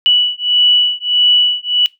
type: beating tone pair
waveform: sine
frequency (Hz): 2951 / 2952.6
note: F#7 / F#7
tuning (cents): -5 / -4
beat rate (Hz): 1.6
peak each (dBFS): -12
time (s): 0.06-1.86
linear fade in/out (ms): 0
effects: noise-tail reverb RT60 0.2 s tail -20 dB re dry